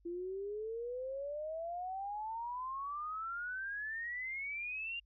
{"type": "exponential sweep", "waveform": "sine", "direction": "up", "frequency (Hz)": [339, 2819], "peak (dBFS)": -38, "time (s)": [0.05, 5], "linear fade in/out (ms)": 10, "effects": ["added 50 Hz sine -65 dBFS peak until 5.05 s"]}